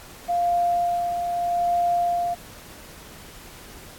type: tone with tremolo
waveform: sine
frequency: 698.5 Hz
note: F5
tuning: in tune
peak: -18 dBFS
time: 0.28-2.35 s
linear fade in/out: 20 ms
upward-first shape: sine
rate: 0.8 Hz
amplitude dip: 45%
effects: pink hiss -44 dBFS RMS until 3.98 s + AAC 64 kbps